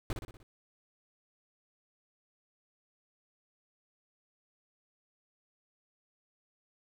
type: noise with echo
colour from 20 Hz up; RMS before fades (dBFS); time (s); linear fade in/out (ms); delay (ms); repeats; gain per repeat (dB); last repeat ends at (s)
brown; -32; 0.1-0.13; 2; 60; 5; -5; 0.43
effects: none